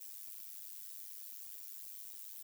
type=noise with amplitude modulation; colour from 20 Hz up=violet; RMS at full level=-45 dBFS; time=0-2.43 s; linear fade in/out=10 ms; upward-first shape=sine; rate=100 Hz; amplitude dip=95%; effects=none